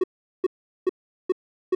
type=tone bursts; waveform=triangle; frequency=370 Hz; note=F#4; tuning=in tune; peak=-15 dBFS; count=5; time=0.01-1.75 s; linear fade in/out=5 ms; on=28 ms; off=400 ms; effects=none